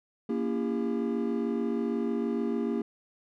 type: chord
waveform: triangle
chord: A# diminished seventh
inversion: none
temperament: just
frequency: 233.1 / 279.7 / 335.6 / 402.8 Hz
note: A#3 / C#4 / E4 / G4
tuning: 0 / +16 / +31 / +47 cents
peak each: -28 / -33 / -33 / -31 dBFS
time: 0.29-2.82 s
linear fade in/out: 5 ms
effects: none